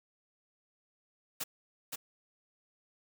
white noise with echo, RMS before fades -36 dBFS, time 1.4-1.44 s, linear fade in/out 10 ms, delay 520 ms, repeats 1, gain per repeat -3 dB, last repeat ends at 1.96 s, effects none

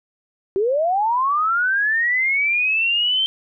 sine linear sweep, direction up, 370.5 to 3136 Hz, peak -16 dBFS, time 0.56-3.26 s, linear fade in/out 0 ms, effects none

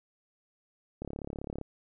click train, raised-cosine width 2 ms, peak -24 dBFS, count 22, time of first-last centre 1.02-1.613 s, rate 35.4 Hz, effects none

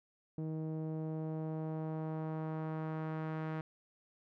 sawtooth tone with low-pass filter sweep, 157.8 Hz, D#3, 25 cents sharp, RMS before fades -39 dBFS, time 0.38-3.61 s, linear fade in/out 2 ms, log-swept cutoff 410 to 1700 Hz, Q 1.1, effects none

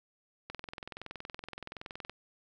click train, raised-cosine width 0.3 ms, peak -25 dBFS, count 35, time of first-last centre 0.5-2.096 s, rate 21.3 Hz, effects none

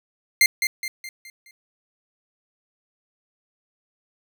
sawtooth tone with echo, 2098 Hz, C7, 4 cents sharp, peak -9 dBFS, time 0.41-0.46 s, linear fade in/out 2 ms, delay 210 ms, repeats 5, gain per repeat -7 dB, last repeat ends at 1.51 s, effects none

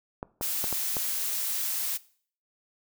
clicks, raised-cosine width 1 ms, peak -19 dBFS, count 5, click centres 0.229 / 0.411 / 0.642 / 0.727 / 0.968 s
blue noise, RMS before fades -30 dBFS, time 0.41-1.98 s, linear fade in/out 20 ms
effects noise-tail reverb RT60 0.5 s tail -20 dB re dry

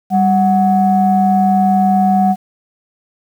sine tone pair together, 196 / 739.5 Hz, G3 / F#5, 0 / -1 cents, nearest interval octave + major seventh, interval 2299 cents, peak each -11 dBFS, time 0.1-2.36 s, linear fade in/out 50 ms, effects tanh soft clip ceiling -2 dBFS + 7-bit

